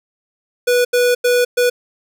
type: tone bursts at uneven times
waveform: square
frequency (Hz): 490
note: B4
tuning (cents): -14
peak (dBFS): -12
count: 4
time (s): 0.67-0.85 / 0.93-1.15 / 1.24-1.45 / 1.57-1.7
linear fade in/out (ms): 10
effects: none